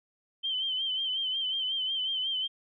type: tone with vibrato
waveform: sine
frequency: 3100 Hz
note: G7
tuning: 20 cents flat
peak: -28 dBFS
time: 0.43-2.48 s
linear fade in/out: 20 ms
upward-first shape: sine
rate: 5.5 Hz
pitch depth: 56 cents each way
effects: none